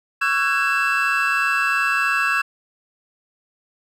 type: tone cluster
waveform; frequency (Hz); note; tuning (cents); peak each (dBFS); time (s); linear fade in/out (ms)
triangle; 1116 / 1343 / 1505 / 1648 / 2666; C#6 / E6 / F#6 / G#6 / E7; +11 / +32 / +29 / -14 / +19; -24 / -22 / -24 / -20 / -22; 0.21-2.42; 10
effects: none